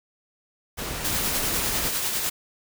pink noise, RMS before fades -31 dBFS, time 0.77-1.9 s, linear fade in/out 20 ms
white noise with tremolo, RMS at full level -25 dBFS, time 1.04-2.3 s, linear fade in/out 10 ms, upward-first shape triangle, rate 10 Hz, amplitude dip 40%
effects none

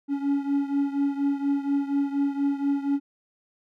triangle beating tone pair, 279.8 / 284 Hz, C#4 / C#4, +16 / +42 cents, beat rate 4.2 Hz, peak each -22 / -26 dBFS, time 0.08-3 s, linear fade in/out 50 ms, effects none

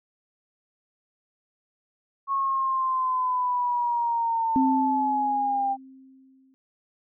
sine linear sweep, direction down, 1100 to 788 Hz, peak -22 dBFS, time 2.27-5.77 s, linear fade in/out 50 ms
sine tone with exponential decay, 264.5 Hz, C4, 19 cents sharp, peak -18 dBFS, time 4.56-6.54 s, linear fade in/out 0 ms, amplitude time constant 430 ms
effects none

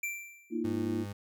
square tone with exponential decay, 2351 Hz, D7, 1 cent sharp, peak -31 dBFS, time 0.03-0.63 s, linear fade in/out 5 ms, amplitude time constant 130 ms
sine chord, Bb suspended fourth, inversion none, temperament equal with one note detuned, 233.1 / 311.1 / 343.6 Hz, Bb3 / Eb4 / F4, 0 / 0 / -28 cents, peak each -34 / -35 / -34 dBFS, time 0.5-1.06 s, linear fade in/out 50 ms
30% pulse tone, 101 Hz, G#2, 48 cents flat, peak -35 dBFS, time 0.64-1.13 s, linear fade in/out 10 ms
effects none

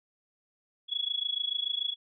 sine tone with amplitude modulation, 3368 Hz, G#7, 24 cents sharp, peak -25 dBFS, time 0.88-1.96 s, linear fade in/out 50 ms, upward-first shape sine, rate 26.9 Hz, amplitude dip 90%, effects none

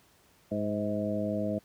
harmonic tone with a mistuned harmonic, 103.83 Hz, G#2, in tune, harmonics 1 / 2 / 3 / 4 / 5 / 6, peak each -38 / -32 / -36 / -43 / -36 / -34 dBFS, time 0.51-1.59 s, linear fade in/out 10 ms, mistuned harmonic 6, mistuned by +31 cents, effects pink hiss -63 dBFS RMS until 1.64 s + high-pass 60 Hz 12 dB/octave

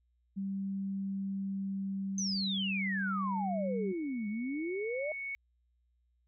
sine tone with pitch glide, 195.2 to 193.74 Hz, G3 to G3, -7 to -20 cents, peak -33 dBFS, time 0.36-3.93 s, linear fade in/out 20 ms, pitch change -13 cents, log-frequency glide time 1.41-3.11 s
sine exponential two-way sweep, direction down then up, 6272 to 201.8 to 628 Hz, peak -33 dBFS, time 2.18-5.12 s, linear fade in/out 2 ms, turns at 4.28 s
sine tone with exponential growth, 2217 Hz, C#7, in tune, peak -35 dBFS, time 2.22-5.35 s, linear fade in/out 0 ms, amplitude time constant 680 ms
effects added 60 Hz sine -70 dBFS peak until 6.27 s

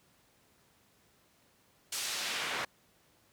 pink noise with band-pass filter sweep, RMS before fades -36 dBFS, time 1.92-2.65 s, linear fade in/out 5 ms, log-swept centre 7000 to 1500 Hz, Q 0.74, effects pink hiss -67 dBFS RMS until 3.32 s + high-pass 80 Hz 12 dB/octave

